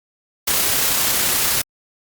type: noise with amplitude modulation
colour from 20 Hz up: white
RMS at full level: -17 dBFS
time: 0.47-1.62 s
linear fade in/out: 10 ms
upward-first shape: sine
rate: 31.8 Hz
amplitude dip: 25%
effects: Opus 48 kbps

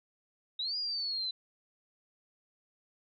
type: linear two-way sweep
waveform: sine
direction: up then down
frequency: 3729 to 4915 to 3991 Hz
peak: -32 dBFS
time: 0.59-1.31 s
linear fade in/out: 5 ms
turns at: 0.77 s
effects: none

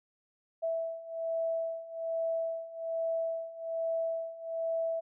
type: beating tone pair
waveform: sine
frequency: 657 / 658.2 Hz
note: E5 / E5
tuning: -6 / -3 cents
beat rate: 1.2 Hz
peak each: -36 / -33 dBFS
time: 0.62-5.01 s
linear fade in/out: 20 ms
effects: none

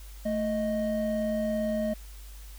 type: tone pair together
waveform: triangle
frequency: 220 / 622.3 Hz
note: A3 / D#5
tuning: 0 / 0 cents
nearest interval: octave + tritone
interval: 1800 cents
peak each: -27 dBFS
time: 0.25-1.94 s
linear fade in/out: 10 ms
effects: added 50 Hz sine -42 dBFS peak until 2.58 s + white hiss -53 dBFS RMS until 2.58 s

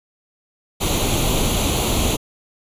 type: noise with comb filter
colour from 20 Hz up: pink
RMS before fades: -19 dBFS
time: 0.8-2.17 s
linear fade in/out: 20 ms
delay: 0.29 ms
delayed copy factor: +0.7
effects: resampled to 32000 Hz

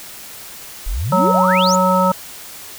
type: exponential sweep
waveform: sine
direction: up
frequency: 32.7 to 7459 Hz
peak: -18 dBFS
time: 0.86-1.76 s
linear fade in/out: 10 ms
type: harmonic tone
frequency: 185 Hz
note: F#3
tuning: in tune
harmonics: 1 / 3 / 5 / 7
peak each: -17 / -17 / -17 / -17 dBFS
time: 1.12-2.12 s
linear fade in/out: 5 ms
effects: white hiss -35 dBFS RMS until 2.78 s

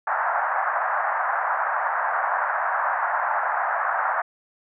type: band-pass noise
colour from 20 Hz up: pink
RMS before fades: -24 dBFS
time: 0.07-4.22 s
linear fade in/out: 5 ms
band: 680 to 1700 Hz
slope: 48 dB/octave
effects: none

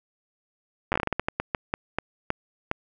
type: slowing click train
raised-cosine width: 0.5 ms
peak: -9 dBFS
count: 17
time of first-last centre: 0.92-2.714 s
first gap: 9 ms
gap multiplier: 1.29
effects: none

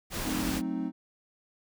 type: noise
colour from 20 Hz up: pink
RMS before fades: -34 dBFS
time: 0.1-0.62 s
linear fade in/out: 50 ms
type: chord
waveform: triangle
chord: F# diminished seventh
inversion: none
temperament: equal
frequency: 185 / 220 / 261.6 / 311.1 Hz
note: F#3 / A3 / C4 / Eb4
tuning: 0 / 0 / 0 / 0 cents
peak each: -35 / -35 / -31 / -33 dBFS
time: 0.23-0.92 s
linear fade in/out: 50 ms
effects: none

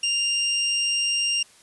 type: tone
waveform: 25% pulse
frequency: 2794 Hz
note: F7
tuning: in tune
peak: -17 dBFS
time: 0.03-1.43 s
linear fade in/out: 5 ms
effects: white hiss -53 dBFS RMS until 1.62 s + resampled to 24000 Hz

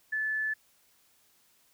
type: tone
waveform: sine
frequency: 1738 Hz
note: A6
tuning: 22 cents flat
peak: -28 dBFS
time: 0.12-0.54 s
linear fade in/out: 10 ms
effects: white hiss -66 dBFS RMS until 1.73 s

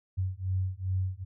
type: beating tone pair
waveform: sine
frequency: 92.5 / 95 Hz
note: F#2 / F#2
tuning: 0 / +46 cents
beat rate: 2.5 Hz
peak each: -31 / -31 dBFS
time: 0.17-1.25 s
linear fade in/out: 20 ms
effects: none

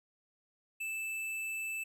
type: tone with tanh clipping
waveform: sine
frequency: 2637 Hz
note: E7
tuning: in tune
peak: -37 dBFS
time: 0.8-1.84 s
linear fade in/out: 10 ms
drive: 15 dB
effects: none

